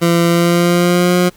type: tone with pitch glide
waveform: 20% pulse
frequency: 170 to 178.76 Hz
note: F3 to F3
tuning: -46 to +41 cents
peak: -5 dBFS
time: 0.01-1.3 s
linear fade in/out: 20 ms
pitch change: +87 cents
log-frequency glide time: 0.27-1.17 s
effects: pink hiss -47 dBFS RMS until 1.36 s